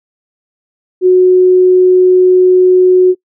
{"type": "tone", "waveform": "sine", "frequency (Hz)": 367.1, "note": "F#4", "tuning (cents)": -14, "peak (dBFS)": -3, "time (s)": [1.01, 3.15], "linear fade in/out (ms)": 50, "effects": ["noise-tail reverb RT60 0.1 s tail -24 dB re dry"]}